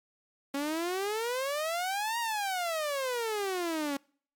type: exponential two-way sweep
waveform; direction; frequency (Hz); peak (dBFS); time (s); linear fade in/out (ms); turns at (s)
sawtooth; up then down; 273.9 to 952 to 273.9; -26; 0.54-3.97; 5; 2.19
effects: noise-tail reverb RT60 0.5 s tail -26 dB re dry + MP3 96 kbps